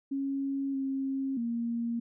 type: tone with pitch steps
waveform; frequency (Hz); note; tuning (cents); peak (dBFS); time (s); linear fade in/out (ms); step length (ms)
sine; 274.4 / 269.5 / 233.8; C#4 / C#4 / A#3; -17 / -49 / +5; -29; 0.11-2; 10; 630
effects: none